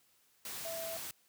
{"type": "tone in noise", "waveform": "sine", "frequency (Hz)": 659.3, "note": "E5", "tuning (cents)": 0, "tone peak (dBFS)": -40, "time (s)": [0.65, 0.97], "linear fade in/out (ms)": 2, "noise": "white", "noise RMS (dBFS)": -43, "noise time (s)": [0.45, 1.11], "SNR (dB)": 0, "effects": ["white hiss -70 dBFS RMS until 1.28 s", "high-pass 60 Hz 12 dB/octave"]}